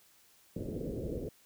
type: low-pass noise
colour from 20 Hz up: white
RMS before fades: -38 dBFS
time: 0.56-1.29 s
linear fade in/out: 5 ms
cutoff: 510 Hz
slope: 48 dB/octave
effects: white hiss -64 dBFS RMS until 1.45 s